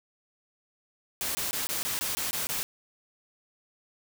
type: noise bursts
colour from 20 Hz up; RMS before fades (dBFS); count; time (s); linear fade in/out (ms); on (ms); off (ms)
white; -31; 9; 1.21-2.63; 0; 140; 20
effects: none